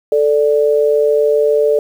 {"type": "tone pair together", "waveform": "sine", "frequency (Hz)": [440, 587.3], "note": ["A4", "D5"], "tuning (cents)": [0, 0], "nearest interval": "perfect fourth", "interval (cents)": 500, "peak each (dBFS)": [-11, -14], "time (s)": [0.12, 1.79], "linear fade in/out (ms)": 2, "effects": ["7-bit"]}